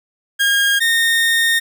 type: tone pair in turn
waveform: 30% pulse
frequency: 1623 / 1838.6 Hz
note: G#6 / A#6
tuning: -40 / -24 cents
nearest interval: major second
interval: 216 cents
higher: second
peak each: -10 dBFS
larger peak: neither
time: 0.39-0.8 / 0.8-1.6 s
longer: second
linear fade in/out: 20 ms
effects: none